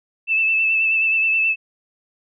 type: tone with vibrato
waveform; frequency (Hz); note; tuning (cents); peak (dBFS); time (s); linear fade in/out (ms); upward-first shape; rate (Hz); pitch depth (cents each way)
sine; 2637; E7; 0; -15; 0.27-1.56; 50; sine; 9.4; 26
effects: none